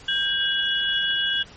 sine tone cluster, 1590 / 2915 / 3363 Hz, G6 / F#7 / G#7, +24 / -26 / +21 cents, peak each -25 dBFS, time 0.08-1.43 s, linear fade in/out 5 ms, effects pink hiss -46 dBFS RMS until 1.56 s + MP3 32 kbps

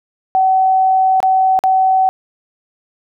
sine tone with dropouts, 758 Hz, F#5, 42 cents sharp, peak -9 dBFS, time 0.35-2.09 s, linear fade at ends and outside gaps 0 ms, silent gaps 1.203-1.229 / 1.59-1.638 s, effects none

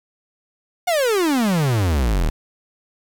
45% pulse exponential sweep, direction down, 740 to 35.78 Hz, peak -16 dBFS, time 0.87-2.3 s, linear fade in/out 10 ms, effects 7-bit

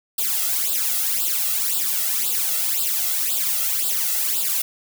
blue noise with flanger, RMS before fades -22 dBFS, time 0.18-4.62 s, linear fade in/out 5 ms, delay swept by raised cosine 0.24 to 1.54 ms, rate 1.9 Hz, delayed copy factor +0.9, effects none

